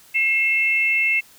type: tone pair together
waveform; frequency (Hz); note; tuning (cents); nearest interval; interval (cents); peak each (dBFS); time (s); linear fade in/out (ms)
sine; 2148 / 2661; C7 / E7; +45 / +16; major third; 371; -19; 0.14-1.21; 20
effects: white hiss -50 dBFS RMS until 1.38 s